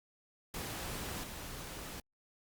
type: noise with level steps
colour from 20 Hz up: pink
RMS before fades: -41 / -45 dBFS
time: 0.54-2 s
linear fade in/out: 2 ms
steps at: 1.23 s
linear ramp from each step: 10 ms
effects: Opus 48 kbps